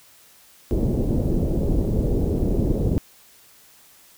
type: low-pass noise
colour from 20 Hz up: pink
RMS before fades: -21 dBFS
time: 0.71-2.98 s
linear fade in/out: 0 ms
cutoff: 470 Hz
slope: 24 dB/octave
effects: white hiss -52 dBFS RMS until 4.17 s

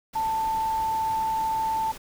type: tone in noise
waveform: sine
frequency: 886 Hz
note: A5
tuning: 12 cents sharp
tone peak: -23 dBFS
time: 0.15-1.92 s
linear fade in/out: 10 ms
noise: pink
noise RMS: -41 dBFS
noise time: 0.13-1.98 s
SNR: +15 dB
effects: none

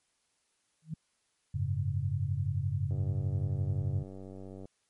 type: tone with exponential growth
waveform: sine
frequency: 158.2 Hz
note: D#3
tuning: 29 cents sharp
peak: -30 dBFS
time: 0.82-0.94 s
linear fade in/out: 5 ms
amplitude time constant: 24 ms
type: chord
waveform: sine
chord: F# suspended second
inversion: none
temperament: just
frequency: 92.5 / 104.06 / 138.75 Hz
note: F#2 / G#2 / C#3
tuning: 0 / +4 / +2 cents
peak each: -33 dBFS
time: 1.54-4.03 s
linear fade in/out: 10 ms
type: click train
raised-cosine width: 2 ms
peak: -33 dBFS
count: 168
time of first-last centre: 2.91-4.655 s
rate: 95.7 Hz
effects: white hiss -75 dBFS RMS until 4.89 s + MP3 48 kbps

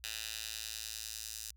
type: tone with high-pass filter sweep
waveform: 10% pulse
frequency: 110 Hz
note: A2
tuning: in tune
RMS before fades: -43 dBFS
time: 0.04-1.51 s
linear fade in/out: 0 ms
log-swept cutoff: 3100 to 5900 Hz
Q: 1.2
effects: added 60 Hz sine -58 dBFS peak until 1.56 s

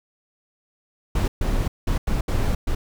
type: noise bursts at uneven times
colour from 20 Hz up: brown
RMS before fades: -21 dBFS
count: 6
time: 1.15-1.28 / 1.41-1.68 / 1.87-1.98 / 2.07-2.21 / 2.28-2.55 / 2.67-2.75 s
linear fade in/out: 5 ms
effects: none

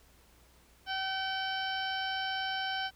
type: harmonic tone with a mistuned harmonic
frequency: 766 Hz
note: G5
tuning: 40 cents flat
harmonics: 1 / 2 / 3 / 4 / 5 / 6 / 7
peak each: -36 / -36 / -46 / -38 / -48 / -47 / -45 dBFS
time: 0.86-2.91 s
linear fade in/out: 50 ms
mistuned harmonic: 5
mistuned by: +46 cents
effects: added 60 Hz sine -63 dBFS peak until 2.95 s + pink hiss -63 dBFS RMS until 2.95 s

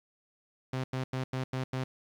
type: tone bursts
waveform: sawtooth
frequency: 130 Hz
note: C3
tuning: 11 cents flat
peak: -27 dBFS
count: 6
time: 0.73-1.84 s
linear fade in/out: 5 ms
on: 110 ms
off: 90 ms
effects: low-pass 5000 Hz 12 dB/octave + 10-bit

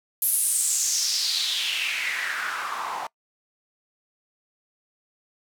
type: noise with band-pass filter sweep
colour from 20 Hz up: white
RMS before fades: -26 dBFS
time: 0.22-3.07 s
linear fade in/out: 2 ms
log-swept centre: 12000 to 830 Hz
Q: 4.2
effects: noise-tail reverb RT60 0.1 s tail -24 dB re dry

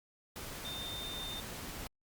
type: tone in noise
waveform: sine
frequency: 3616 Hz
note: A7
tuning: 47 cents sharp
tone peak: -41 dBFS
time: 0.65-1.4 s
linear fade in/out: 0 ms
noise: pink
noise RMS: -44 dBFS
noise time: 0.36-1.87 s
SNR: 0 dB
effects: Opus 48 kbps

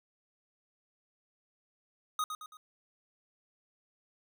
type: tone with echo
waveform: square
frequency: 1248 Hz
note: D#6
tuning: 5 cents sharp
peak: -30 dBFS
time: 2.19-2.24 s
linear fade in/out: 2 ms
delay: 110 ms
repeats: 3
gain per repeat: -7 dB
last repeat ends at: 2.57 s
effects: none

